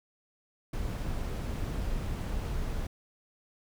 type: noise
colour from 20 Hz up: brown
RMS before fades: -33 dBFS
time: 0.73-2.87 s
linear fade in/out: 5 ms
effects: none